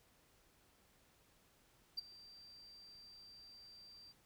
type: tone with ADSR envelope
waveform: sine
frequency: 4700 Hz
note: D8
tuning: 1 cent sharp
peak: -34 dBFS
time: 1.97-4.13 s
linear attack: 16 ms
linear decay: 14 ms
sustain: -22 dB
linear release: 24 ms
effects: tanh soft clip ceiling -36 dBFS + pink hiss -71 dBFS RMS until 4.25 s